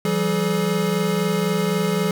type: tone cluster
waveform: square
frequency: 168.4 / 192.3 / 425.5 Hz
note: E3 / G3 / G#4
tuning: +37 / -33 / +42 cents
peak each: -24 dBFS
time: 0.05-2.11 s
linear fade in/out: 2 ms
effects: none